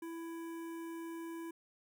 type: tone with notch filter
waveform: square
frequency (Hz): 331.9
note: E4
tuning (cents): +12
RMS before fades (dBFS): -44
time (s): 0.02-1.51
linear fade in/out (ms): 5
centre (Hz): 4300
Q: 0.62
effects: none